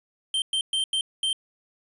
square tone bursts at uneven times, 3136 Hz, G7, in tune, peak -23 dBFS, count 5, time 0.34-0.42 / 0.53-0.61 / 0.73-0.84 / 0.93-1.01 / 1.23-1.33 s, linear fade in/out 2 ms, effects resampled to 24000 Hz

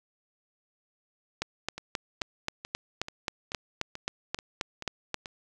two click trains, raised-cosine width 0.2 ms, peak -21 / -12 dBFS, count 9 / 15, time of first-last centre 1.78-5.258 / 1.42-5.143 s, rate 2.3 / 3.76 Hz, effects none

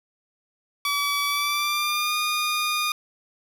15% pulse tone with pitch glide, 1145 to 1220.1 Hz, D6 to D#6, -44 to -34 cents, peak -16 dBFS, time 0.85-2.92 s, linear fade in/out 2 ms, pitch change +110 cents, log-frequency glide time 1.27-2.15 s, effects none

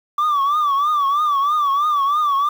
sine tone with vibrato, 1161 Hz, D6, 20 cents flat, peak -12 dBFS, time 0.18-2.49 s, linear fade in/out 5 ms, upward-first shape triangle, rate 3.1 Hz, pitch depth 120 cents each way, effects tanh soft clip ceiling -14 dBFS + 7-bit

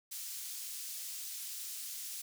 pink high-pass noise, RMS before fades -43 dBFS, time 0.11-2.22 s, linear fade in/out 10 ms, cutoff 5500 Hz, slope 12 dB/octave, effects none

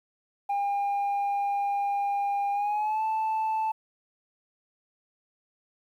sine tone with pitch glide, 805 to 877.9 Hz, G5 to A5, +46 to -4 cents, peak -22 dBFS, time 0.49-3.72 s, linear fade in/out 10 ms, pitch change +150 cents, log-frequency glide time 2.52-3.03 s, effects tanh soft clip ceiling -24 dBFS + 10-bit

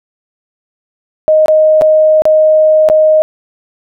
sine tone with dropouts, 622.3 Hz, D#5, in tune, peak -4 dBFS, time 1.28-3.22 s, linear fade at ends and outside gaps 0 ms, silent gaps 1.459-1.482 / 1.812-1.819 / 2.22-2.254 / 2.888-2.899 s, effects none

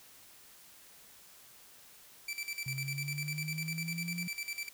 sawtooth tone with tremolo, 2329 Hz, D7, 15 cents flat, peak -32 dBFS, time 2.28-4.69 s, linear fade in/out 5 ms, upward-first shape square, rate 10 Hz, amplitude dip 75%
sine linear sweep, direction up, 132 to 175.8 Hz, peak -37 dBFS, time 2.66-4.28 s, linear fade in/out 5 ms
effects white hiss -57 dBFS RMS until 4.73 s

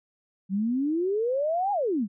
sine exponential two-way sweep, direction up then down, 184.7 to 836 to 184.7 Hz, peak -23 dBFS, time 0.49-2.08 s, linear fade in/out 50 ms, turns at 1.72 s, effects none

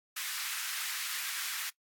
pink high-pass noise, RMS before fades -37 dBFS, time 0.16-1.7 s, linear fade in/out 10 ms, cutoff 1400 Hz, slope 24 dB/octave, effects noise-tail reverb RT60 0.1 s tail -21 dB re dry + AAC 64 kbps

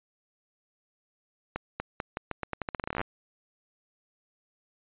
accelerating click train, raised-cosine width 0.5 ms, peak -16 dBFS, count 21, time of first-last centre 1.56-3.014 s, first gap 240 ms, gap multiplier 0.84, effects resampled to 8000 Hz

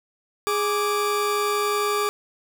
40% pulse tone pair together, 414.1 / 1171.3 Hz, G#4 / D6, -5 / -5 cents, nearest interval octave + tritone, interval 1800 cents, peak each -23 dBFS, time 0.47-2.09 s, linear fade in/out 0 ms, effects none

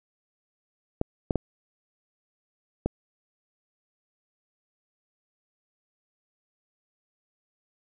clicks, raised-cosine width 2 ms, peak -11 dBFS, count 4, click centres 1.014 / 1.308 / 1.357 / 2.86 s, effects none

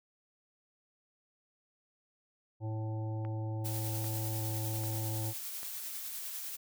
harmonic tone, 109.7 Hz, A2, 5 cents flat, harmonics 1 / 3 / 5 / 7 / 8, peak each -34 / -44 / -48 / -51 / -52 dBFS, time 2.6-5.34 s, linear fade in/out 50 ms
click train, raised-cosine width 0.5 ms, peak -33 dBFS, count 4, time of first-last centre 3.25-5.631 s, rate 1.26 Hz
blue noise with tremolo, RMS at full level -40 dBFS, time 3.64-6.57 s, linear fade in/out 20 ms, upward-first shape sine, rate 10 Hz, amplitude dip 25%
effects none

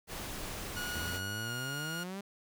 pink noise, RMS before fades -41 dBFS, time 0.07-1.21 s, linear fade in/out 50 ms
sawtooth tone with pitch glide, 1449 to 1429.1 Hz, F#6 to F6, -37 to +39 cents, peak -34 dBFS, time 0.76-2.04 s, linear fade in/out 10 ms, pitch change -24 cents, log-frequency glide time 1.43-1.5 s
sawtooth exponential sweep, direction up, 77.78 to 202.4 Hz, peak -35 dBFS, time 0.95-2.21 s, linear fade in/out 5 ms
effects none

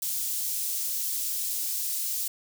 white high-pass noise, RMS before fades -30 dBFS, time 0.02-2.28 s, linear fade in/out 5 ms, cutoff 5700 Hz, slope 12 dB/octave, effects none

